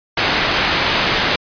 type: low-pass noise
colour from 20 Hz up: white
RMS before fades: -17 dBFS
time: 0.17-1.36 s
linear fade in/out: 5 ms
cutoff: 3400 Hz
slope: 12 dB/octave
effects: resampled to 11025 Hz